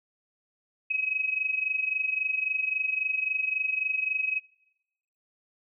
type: tone with amplitude modulation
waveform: sine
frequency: 2544 Hz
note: D#7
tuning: 38 cents sharp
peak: -22 dBFS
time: 0.9-4.4 s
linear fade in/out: 10 ms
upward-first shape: sine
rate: 23.7 Hz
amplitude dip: 75%
effects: noise-tail reverb RT60 0.9 s tail -24 dB re dry